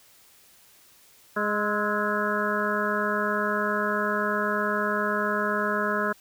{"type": "harmonic tone with a mistuned harmonic", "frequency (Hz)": 207.7, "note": "G#3", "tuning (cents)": 0, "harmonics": [1, 2, 3, 5, 6, 7, 8], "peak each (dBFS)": [-31, -31, -31, -31, -31, -31, -31], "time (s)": [1.36, 6.13], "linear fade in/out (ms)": 10, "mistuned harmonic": 6, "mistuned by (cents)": 66, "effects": ["white hiss -56 dBFS RMS until 6.2 s"]}